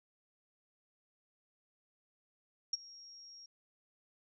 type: tone with ADSR envelope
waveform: sine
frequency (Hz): 5588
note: F8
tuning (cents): 0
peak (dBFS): -28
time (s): 2.73-3.46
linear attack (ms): 5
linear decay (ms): 23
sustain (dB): -23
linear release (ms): 4
effects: none